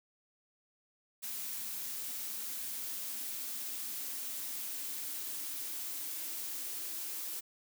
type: noise with high-pass filter sweep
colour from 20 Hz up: blue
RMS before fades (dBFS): -40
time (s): 1.22-7.41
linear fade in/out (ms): 20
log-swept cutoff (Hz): 210 to 320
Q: 5.8
effects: none